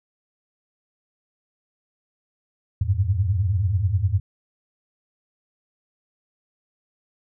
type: tone cluster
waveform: sine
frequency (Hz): 86.3 / 96.7 / 106.4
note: F2 / G2 / G#2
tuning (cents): -20 / -23 / +42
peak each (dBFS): -23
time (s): 2.81-4.2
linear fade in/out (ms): 5
effects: none